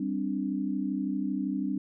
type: chord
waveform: sine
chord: G suspended fourth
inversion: none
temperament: just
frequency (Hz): 196 / 261.3 / 294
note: G3 / C4 / D4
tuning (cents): 0 / -2 / +2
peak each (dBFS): -32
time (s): 0-1.78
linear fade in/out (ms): 5
effects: none